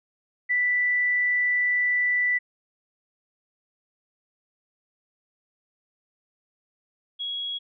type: tone pair in turn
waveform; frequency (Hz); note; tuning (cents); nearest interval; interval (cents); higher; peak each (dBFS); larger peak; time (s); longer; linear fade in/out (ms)
sine; 1975.5 / 3322; B6 / G#7; 0 / 0; major sixth; 900; second; -20 / -28; first; 0.49-2.39 / 7.19-7.59; first; 20
effects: none